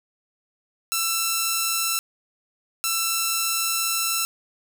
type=tone bursts at uneven times; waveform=5% pulse; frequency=1337 Hz; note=E6; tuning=24 cents sharp; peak=-10 dBFS; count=2; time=0.92-1.99 / 2.84-4.25 s; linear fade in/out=0 ms; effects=none